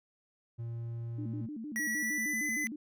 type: tone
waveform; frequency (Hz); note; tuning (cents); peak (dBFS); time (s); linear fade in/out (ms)
triangle; 116.54; A#2; 0; -34; 0.58-1.47; 20
type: tone with vibrato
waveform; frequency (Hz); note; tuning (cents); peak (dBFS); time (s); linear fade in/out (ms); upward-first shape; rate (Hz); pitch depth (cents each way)
sine; 259.2; C4; -16; -38; 1.18-2.76; 5; square; 6.5; 250
type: tone with pitch glide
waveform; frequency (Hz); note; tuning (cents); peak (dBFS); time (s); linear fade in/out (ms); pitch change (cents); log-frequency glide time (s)
square; 1929 to 2019; B6 to B6; -41 to +38; -32; 1.76-2.67; 0; +79; 1.87-2.47
effects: none